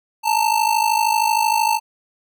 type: ring-modulated tone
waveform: square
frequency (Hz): 890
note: A5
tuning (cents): +20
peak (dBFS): -13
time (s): 0.23-1.8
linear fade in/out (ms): 50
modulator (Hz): 26.5
effects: none